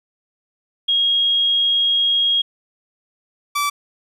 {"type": "tone pair in turn", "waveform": ["sine", "sawtooth"], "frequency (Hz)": [3274, 1157.5], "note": ["G#7", "D6"], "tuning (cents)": [-25, -25], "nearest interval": "octave + tritone", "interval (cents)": 1800, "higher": "first", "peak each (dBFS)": -14, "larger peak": "neither", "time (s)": [[0.88, 2.42], [3.55, 3.7]], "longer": "first", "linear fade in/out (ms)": 10, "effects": ["resampled to 32000 Hz", "9-bit"]}